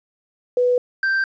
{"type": "tone pair in turn", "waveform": ["sine", "triangle"], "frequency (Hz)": [493.9, 1568], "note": ["B4", "G6"], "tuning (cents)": [0, 0], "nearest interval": "octave + minor sixth", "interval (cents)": 2000, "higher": "second", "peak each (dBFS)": [-14, -15], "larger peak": "first", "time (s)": [[0.57, 0.78], [1.03, 1.24]], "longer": "neither", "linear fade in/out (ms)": 2, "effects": ["resampled to 16000 Hz", "9-bit"]}